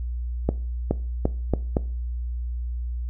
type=accelerating click train; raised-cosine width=2 ms; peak=-7 dBFS; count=5; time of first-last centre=0.49-1.768 s; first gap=420 ms; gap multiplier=0.82; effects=noise-tail reverb RT60 0.4 s tail -19 dB re dry + added 60 Hz sine -26 dBFS peak until 3.09 s